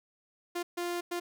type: tone bursts at uneven times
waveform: sawtooth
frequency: 349.2 Hz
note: F4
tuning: in tune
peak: -28 dBFS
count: 3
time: 0.55-0.63 / 0.77-1.01 / 1.11-1.2 s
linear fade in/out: 10 ms
effects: none